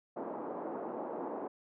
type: band-pass noise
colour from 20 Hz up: pink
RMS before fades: -40 dBFS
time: 0.16-1.48 s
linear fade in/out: 10 ms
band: 270 to 940 Hz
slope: 24 dB/octave
effects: none